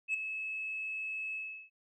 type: tone with ADSR envelope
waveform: sine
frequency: 2593 Hz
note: E7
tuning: 29 cents flat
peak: -25 dBFS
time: 0.08-1.7 s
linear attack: 61 ms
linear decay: 8 ms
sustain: -10 dB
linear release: 360 ms
effects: tanh soft clip ceiling -27 dBFS